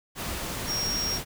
sine tone in noise, 5588 Hz, F8, in tune, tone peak -27 dBFS, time 0.66-1.2 s, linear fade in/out 50 ms, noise pink, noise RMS -33 dBFS, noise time 0.15-1.25 s, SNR +3 dB, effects none

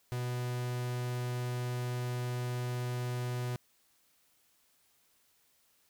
45% pulse tone, 123.47 Hz, B2, in tune, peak -33 dBFS, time 0.12-3.56 s, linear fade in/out 0 ms, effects white hiss -70 dBFS RMS until 5.89 s

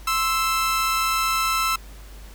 sawtooth tone pair together, 1046.5 / 1318.5 Hz, C6 / E6, 0 / 0 cents, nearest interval major third, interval 400 cents, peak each -24 / -17 dBFS, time 0.07-1.76 s, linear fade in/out 5 ms, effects added 50 Hz sine -39 dBFS peak until 2.34 s + pink hiss -48 dBFS RMS until 2.34 s

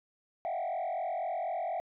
sine tone with frequency modulation, 706 Hz, F5, 19 cents sharp, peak -29 dBFS, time 0.45-1.8 s, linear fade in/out 0 ms, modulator 44.1 Hz, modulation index 1.6, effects tanh soft clip ceiling -30 dBFS

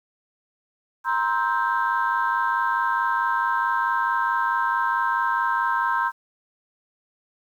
sine chord, C dominant seventh, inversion third, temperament just, 941.9 / 1046.5 / 1308.1 / 1569.8 Hz, Bb5 / C6 / E6 / G6, +18 / 0 / -14 / +2 cents, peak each -24 / -24 / -29 / -25 dBFS, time 1.04-6.12 s, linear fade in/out 50 ms, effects tanh soft clip ceiling -11 dBFS + 9-bit

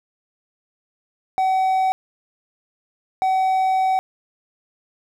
triangle tone bursts at uneven times, 757 Hz, F#5, 39 cents sharp, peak -14 dBFS, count 2, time 1.38-1.92 / 3.22-3.99 s, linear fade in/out 0 ms, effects none

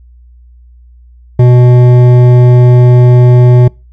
sine tone with hard clipping, 123.47 Hz, B2, in tune, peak -3 dBFS, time 1.39-3.68 s, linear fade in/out 5 ms, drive 11 dB, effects noise-tail reverb RT60 0.3 s tail -26 dB re dry + added 60 Hz sine -35 dBFS peak until 3.92 s

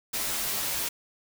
white noise with comb filter, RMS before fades -30 dBFS, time 0.13-0.89 s, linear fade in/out 10 ms, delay 11 ms, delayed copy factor -0.85, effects none

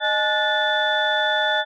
sine tone cluster, 617 / 851 / 1462 / 1756 / 3490 Hz, D#5 / G#5 / F#6 / A6 / A7, -15 / +42 / -21 / -4 / -15 cents, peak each -24 dBFS, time 0-1.65 s, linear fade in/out 50 ms, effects tanh soft clip ceiling -8 dBFS

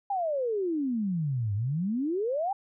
sine exponential two-way sweep, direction down then up, 822 to 97.9 to 822 Hz, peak -26 dBFS, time 0.1-2.53 s, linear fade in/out 5 ms, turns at 1.54 s, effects none

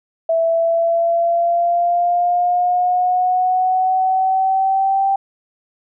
sine exponential sweep, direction up, 657 to 784 Hz, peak -13 dBFS, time 0.29-5.16 s, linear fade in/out 5 ms, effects none

